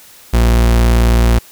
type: tone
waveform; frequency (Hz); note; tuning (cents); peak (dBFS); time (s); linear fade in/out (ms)
40% pulse; 58.27; A#1; 0; -7; 0.33-1.39; 10
effects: white hiss -41 dBFS RMS until 1.51 s